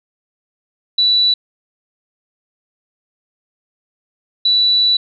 sine tone pair in turn, 3952 / 3952 Hz, B7 / B7, 0 / 0 cents, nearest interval unison, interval 0 cents, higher neither, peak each -10 dBFS, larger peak neither, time 0.98-1.34 / 4.45-4.97 s, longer second, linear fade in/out 5 ms, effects none

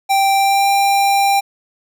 square tone with pitch glide, 784 to 793.6 Hz, G5 to G5, 0 to +21 cents, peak -12 dBFS, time 0.09-1.41 s, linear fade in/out 20 ms, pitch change +21 cents, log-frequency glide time 0.35-0.68 s, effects none

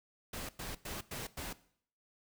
pink noise bursts, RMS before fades -42 dBFS, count 5, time 0.33-1.53 s, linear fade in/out 5 ms, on 160 ms, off 100 ms, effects noise-tail reverb RT60 0.6 s tail -18 dB re dry

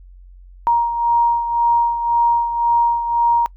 sine beating tone pair, 940 / 941.9 Hz, A#5 / A#5, +14 / +18 cents, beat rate 1.9 Hz, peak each -14 / -21 dBFS, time 0.67-3.46 s, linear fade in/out 0 ms, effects noise-tail reverb RT60 0.1 s tail -24 dB re dry + added 45 Hz sine -39 dBFS peak until 3.56 s

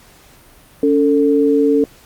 sine tone pair together, 282.1 / 445.7 Hz, C#4 / A4, +30 / +22 cents, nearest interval minor sixth, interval 792 cents, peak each -13 dBFS, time 0.83-1.84 s, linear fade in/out 2 ms, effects pink hiss -46 dBFS RMS until 2.05 s + Opus 48 kbps

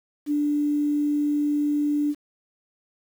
sine tone with quantisation, 293.7 Hz, D4, in tune, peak -20 dBFS, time 0.26-2.15 s, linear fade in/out 50 ms, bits 8, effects none

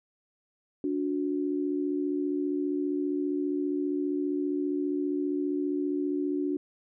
sine tone pair together, 289.3 / 364.3 Hz, D4 / F#4, -26 / -27 cents, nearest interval major third, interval 399 cents, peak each -28 / -31 dBFS, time 0.84-6.57 s, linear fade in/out 2 ms, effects none

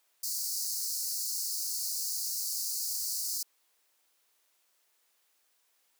pink high-pass noise, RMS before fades -34 dBFS, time 0.23-3.43 s, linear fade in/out 5 ms, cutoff 4400 Hz, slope 96 dB/octave, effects white hiss -72 dBFS RMS until 5.99 s + high-pass 400 Hz 12 dB/octave

